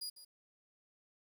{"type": "tone with echo", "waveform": "sawtooth", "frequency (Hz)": 4880, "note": "D#8", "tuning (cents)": -34, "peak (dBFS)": -37, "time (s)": [0.01, 0.1], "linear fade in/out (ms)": 10, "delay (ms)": 150, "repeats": 1, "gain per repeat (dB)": -13, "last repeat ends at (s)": 0.25, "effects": ["11-bit"]}